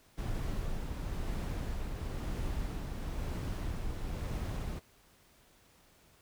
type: noise with tremolo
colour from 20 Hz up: brown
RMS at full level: -35 dBFS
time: 0.17-4.8 s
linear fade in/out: 20 ms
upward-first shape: sine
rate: 1 Hz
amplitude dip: 30%
effects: pink hiss -64 dBFS RMS until 6.21 s